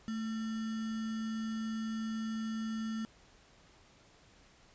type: tone with sample-and-hold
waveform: sine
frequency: 221.3 Hz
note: A3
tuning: 10 cents sharp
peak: -34 dBFS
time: 0.08-3.05 s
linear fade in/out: 0 ms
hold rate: 1575 Hz
effects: pink hiss -62 dBFS RMS until 4.74 s + resampled to 16000 Hz